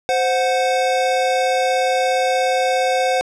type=tone pair together; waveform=square; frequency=520 / 735.4 Hz; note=C5 / F#5; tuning=-11 / -11 cents; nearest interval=tritone; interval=600 cents; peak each=-19 dBFS; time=0.09-3.21 s; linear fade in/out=0 ms; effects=low-pass 7000 Hz 12 dB/octave